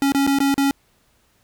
square tone with dropouts, 277.2 Hz, C#4, in tune, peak -16 dBFS, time 0.02-0.71 s, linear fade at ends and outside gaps 1 ms, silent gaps 0.121-0.147 / 0.267-0.274 / 0.387-0.403 / 0.542-0.579 s, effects pink hiss -61 dBFS RMS until 1.43 s

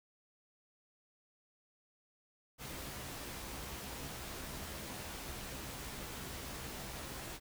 pink noise with comb filter, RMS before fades -45 dBFS, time 2.58-7.4 s, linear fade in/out 50 ms, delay 15 ms, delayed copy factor +0.55, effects none

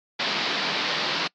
white band-pass noise, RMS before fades -26 dBFS, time 0.19-1.28 s, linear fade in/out 10 ms, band 150 to 4800 Hz, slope 48 dB/octave, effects noise-tail reverb RT60 0.1 s tail -24 dB re dry + MP3 96 kbps

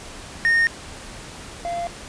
triangle tone pair in turn, 1842 / 690 Hz, A#6 / F5, -21 / -21 cents, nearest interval octave + perfect fourth, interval 1700 cents, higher first, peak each -13 / -22 dBFS, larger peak first, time 0.45-0.67 / 1.65-1.87 s, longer neither, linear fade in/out 0 ms, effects pink hiss -38 dBFS RMS until 2.08 s + resampled to 22050 Hz

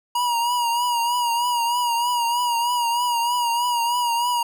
square tone with vibrato, 955 Hz, A#5, 42 cents sharp, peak -20 dBFS, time 0.15-4.43 s, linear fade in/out 5 ms, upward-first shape triangle, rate 3.2 Hz, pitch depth 56 cents each way, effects none

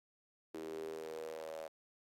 sawtooth tone with high-pass filter sweep, 79.6 Hz, D#2, 40 cents sharp, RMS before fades -45 dBFS, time 0.54-1.68 s, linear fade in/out 5 ms, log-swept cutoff 350 to 590 Hz, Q 7.8, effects AAC 48 kbps

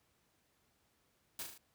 white noise with echo, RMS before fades -42 dBFS, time 1.39-1.43 s, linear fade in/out 2 ms, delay 37 ms, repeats 4, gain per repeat -4 dB, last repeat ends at 1.578 s, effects pink hiss -75 dBFS RMS until 1.74 s + high-pass 60 Hz 12 dB/octave

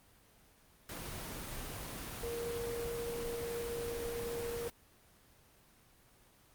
sine tone in noise, 470 Hz, A#4, 14 cents sharp, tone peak -37 dBFS, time 2.23-4.68 s, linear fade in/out 2 ms, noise pink, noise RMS -43 dBFS, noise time 0.89-4.7 s, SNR +3 dB, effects pink hiss -64 dBFS RMS until 6.54 s + Opus 24 kbps

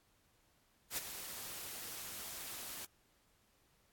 white noise with ADSR envelope, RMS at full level -36 dBFS, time 0.9-2.85 s, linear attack 75 ms, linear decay 19 ms, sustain -10 dB, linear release 3 ms, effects pink hiss -73 dBFS RMS until 3.92 s + AAC 64 kbps

